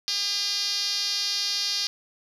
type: tone with band-pass filter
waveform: 5% pulse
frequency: 403.9 Hz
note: G#4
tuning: 48 cents flat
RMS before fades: -27 dBFS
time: 0.08-1.87 s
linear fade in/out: 0 ms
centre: 4900 Hz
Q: 4
effects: none